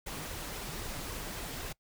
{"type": "noise with flanger", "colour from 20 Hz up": "pink", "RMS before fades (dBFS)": -40, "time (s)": [0.06, 1.73], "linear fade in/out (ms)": 10, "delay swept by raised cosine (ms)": [1.9, 7.1], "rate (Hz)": 3.8, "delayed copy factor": 0.6, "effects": ["noise-tail reverb RT60 0.1 s tail -23 dB re dry"]}